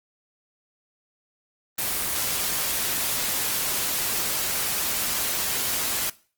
white noise, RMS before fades -26 dBFS, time 1.78-6.1 s, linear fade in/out 5 ms, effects noise-tail reverb RT60 0.4 s tail -20 dB re dry + Opus 24 kbps

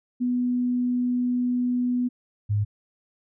sine tone pair in turn, 246.9 / 103.81 Hz, B3 / G#2, 0 / 0 cents, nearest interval octave + minor third, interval 1500 cents, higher first, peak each -21 / -20 dBFS, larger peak second, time 0.2-2.09 / 2.49-2.65 s, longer first, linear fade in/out 20 ms, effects none

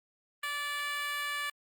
10% pulse tone with high-pass filter, 581 Hz, D5, 19 cents flat, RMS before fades -35 dBFS, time 0.43-1.5 s, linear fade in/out 5 ms, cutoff 1400 Hz, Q 2.2, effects Opus 32 kbps

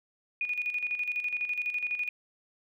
sine tone with tremolo, 2459 Hz, D#7, 21 cents flat, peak -27 dBFS, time 0.41-2.09 s, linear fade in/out 2 ms, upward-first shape square, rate 12 Hz, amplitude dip 60%, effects none

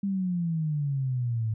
sine exponential sweep, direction down, 201.2 to 107.9 Hz, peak -25 dBFS, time 0.03-1.54 s, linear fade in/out 5 ms, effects none

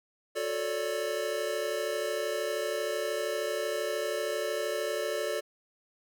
square chord, D major seventh, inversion first, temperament equal with one note detuned, 363.4 / 440 / 554.4 / 587.3 Hz, F#4 / A4 / C#5 / D5, -31 / 0 / 0 / 0 cents, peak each -39 / -35 / -39 / -34 dBFS, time 0.35-5.41 s, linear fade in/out 20 ms, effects none

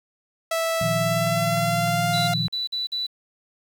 sawtooth tone with pitch glide, 657 to 700.1 Hz, E5 to F5, -6 to +4 cents, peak -18 dBFS, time 0.51-2.34 s, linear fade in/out 5 ms, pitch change +110 cents, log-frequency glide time 0.91-2.1 s
sine chord, Bb suspended fourth, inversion none, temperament just, 116.54 / 155.39 / 174.81 Hz, Bb2 / Eb3 / F3, 0 / -2 / +2 cents, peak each -28 dBFS, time 0.81-2.48 s, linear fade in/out 5 ms
click train, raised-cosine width 0.5 ms, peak -26 dBFS, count 5, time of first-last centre 1.27-2.482 s, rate 3.3 Hz
sine tone bursts, 3966 Hz, B7, 7 cents sharp, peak -24 dBFS, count 5, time 2.13-3.068 s, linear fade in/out 10 ms, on 150 ms, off 47 ms
effects 8-bit

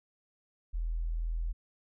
sine tone, 41.2 Hz, E1, in tune, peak -30 dBFS, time 0.73-1.53 s, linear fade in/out 20 ms, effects none

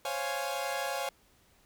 sawtooth chord, Db major seventh, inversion third, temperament equal, 523.3 / 554.4 / 698.5 / 830.6 Hz, C5 / Db5 / F5 / Ab5, 0 / 0 / 0 / 0 cents, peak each -36 / -33 / -34 / -33 dBFS, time 0.05-1.09 s, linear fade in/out 2 ms, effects pink hiss -65 dBFS RMS until 1.65 s

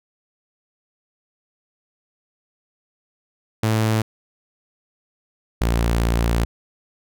sawtooth tone pair in turn, 110 / 57.63 Hz, A2 / A#1, 0 / -19 cents, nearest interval major seventh, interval 1119 cents, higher first, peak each -13 dBFS, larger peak neither, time 3.63-4.02 / 5.61-6.45 s, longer second, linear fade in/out 5 ms, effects none

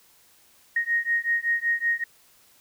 sine beating tone pair, 1864.7 / 1870 Hz, A#6 / A#6, 0 / +5 cents, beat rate 5.3 Hz, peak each -25 dBFS, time 0.76-2.04 s, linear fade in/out 5 ms, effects white hiss -58 dBFS RMS until 2.6 s

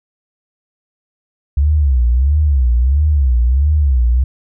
sine tone with vibrato, 67.3 Hz, C2, 49 cents sharp, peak -9 dBFS, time 1.57-4.24 s, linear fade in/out 5 ms, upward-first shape sine, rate 1.5 Hz, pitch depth 220 cents each way, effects none

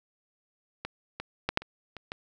clicks, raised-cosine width 0.3 ms, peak -18 / -19 / -11 / -7 / -27 / -25 / -19 dBFS, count 7, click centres 0.85 / 1.2 / 1.49 / 1.574 / 1.62 / 1.967 / 2.119 s, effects none

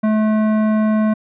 triangle tone with hard clipping, 215.9 Hz, A3, 33 cents flat, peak -15 dBFS, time 0.03-1.14 s, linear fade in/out 10 ms, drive 17 dB, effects resampled to 8000 Hz

